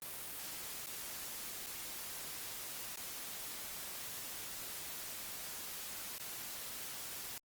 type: noise with dropouts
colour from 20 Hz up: white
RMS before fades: -45 dBFS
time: 0.02-7.38 s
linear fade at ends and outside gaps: 1 ms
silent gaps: 0.861-0.869 / 1.662-1.668 / 2.959-2.972 / 6.182-6.198 s
effects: Opus 32 kbps